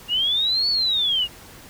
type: linear two-way sweep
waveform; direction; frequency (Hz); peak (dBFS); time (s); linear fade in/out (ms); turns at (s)
sine; up then down; 2794 to 4496 to 2794; -18; 0.08-1.28; 50; 0.69
effects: pink hiss -44 dBFS RMS until 1.69 s

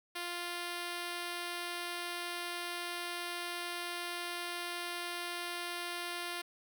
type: tone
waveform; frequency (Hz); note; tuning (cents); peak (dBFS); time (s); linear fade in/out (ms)
5% pulse; 349.2; F4; 0; -26; 0.15-6.42; 10
effects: none

